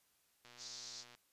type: click train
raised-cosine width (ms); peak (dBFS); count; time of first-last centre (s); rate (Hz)
0.2; -40; 85; 0.45-1.15; 120
type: band-pass noise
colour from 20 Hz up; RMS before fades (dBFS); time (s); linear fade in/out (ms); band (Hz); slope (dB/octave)
pink; -50; 0.57-1.05; 50; 4000 to 6500; 48
effects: white hiss -75 dBFS RMS until 1.32 s + resampled to 32000 Hz